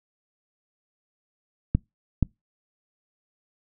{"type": "clicks", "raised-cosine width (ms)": 5, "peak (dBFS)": -7, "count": 2, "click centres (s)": [1.75, 2.227], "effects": ["noise-tail reverb RT60 0.2 s tail -26 dB re dry"]}